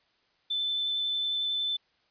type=tone with vibrato; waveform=sine; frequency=3524 Hz; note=A7; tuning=2 cents sharp; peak=-27 dBFS; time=0.5-1.77 s; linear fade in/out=10 ms; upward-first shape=sine; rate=11 Hz; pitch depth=8 cents each way; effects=white hiss -69 dBFS RMS until 2.1 s + resampled to 11025 Hz